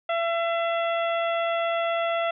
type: harmonic tone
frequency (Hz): 673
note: E5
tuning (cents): +36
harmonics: 1 / 2 / 3 / 4 / 5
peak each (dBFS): -24 / -30 / -34 / -36 / -38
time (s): 0.09-2.31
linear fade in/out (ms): 5
effects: none